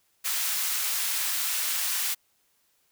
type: high-pass noise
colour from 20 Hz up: white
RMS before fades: -28 dBFS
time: 0.24-2.15 s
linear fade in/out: 20 ms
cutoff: 1200 Hz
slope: 12 dB/octave
effects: white hiss -69 dBFS RMS until 2.91 s